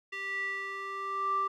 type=tone with band-pass filter sweep; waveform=square; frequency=392 Hz; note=G4; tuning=in tune; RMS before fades=-34 dBFS; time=0.12-1.48 s; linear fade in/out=10 ms; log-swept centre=2300 to 1100 Hz; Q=6.5; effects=none